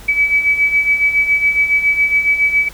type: beating tone pair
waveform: sine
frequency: 2284 / 2291.2 Hz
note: D7 / D7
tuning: -49 / -43 cents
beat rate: 7.2 Hz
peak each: -18 / -12 dBFS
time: 0.08-2.69 s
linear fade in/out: 10 ms
effects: added 50 Hz sine -39 dBFS peak until 2.73 s + pink hiss -39 dBFS RMS until 2.73 s